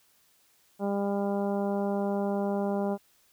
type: harmonic tone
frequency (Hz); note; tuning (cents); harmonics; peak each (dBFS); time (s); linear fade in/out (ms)
200.3; G3; +38; 1 / 2 / 3 / 4 / 5 / 6 / 7; -29 / -32 / -33 / -36 / -43 / -50 / -49; 0.79-2.98; 50
effects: white hiss -65 dBFS RMS until 3.32 s